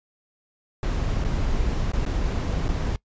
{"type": "noise with dropouts", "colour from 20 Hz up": "brown", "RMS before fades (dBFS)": -24, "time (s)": [0.83, 2.96], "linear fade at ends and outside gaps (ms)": 1, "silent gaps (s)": [[1.241, 1.247], [1.919, 1.934], [2.052, 2.062], [2.682, 2.689]], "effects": ["noise-tail reverb RT60 0.1 s tail -22 dB re dry", "resampled to 16000 Hz"]}